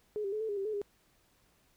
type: tone with pitch steps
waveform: sine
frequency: 422.4 / 393.5 / 428.2 / 441.9 / 407.7 / 390.9 / 430.9 / 406.5 Hz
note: G#4 / G4 / A4 / A4 / G#4 / G4 / A4 / G#4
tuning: +29 / +7 / -47 / +7 / -32 / -5 / -36 / -37 cents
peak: -32 dBFS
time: 0.16-0.816 s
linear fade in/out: 0 ms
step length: 82 ms
effects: pink hiss -69 dBFS RMS until 1.76 s